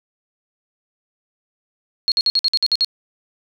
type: tone bursts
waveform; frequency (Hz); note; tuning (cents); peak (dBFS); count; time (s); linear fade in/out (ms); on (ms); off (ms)
sine; 4298; C8; +46; -13; 9; 2.08-2.846; 0; 38; 53
effects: none